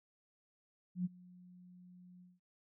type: tone with ADSR envelope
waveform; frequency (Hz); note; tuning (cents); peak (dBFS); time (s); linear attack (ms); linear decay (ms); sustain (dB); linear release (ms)
sine; 180; F#3; -47; -31; 0.95-2.4; 100; 26; -24; 190
effects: none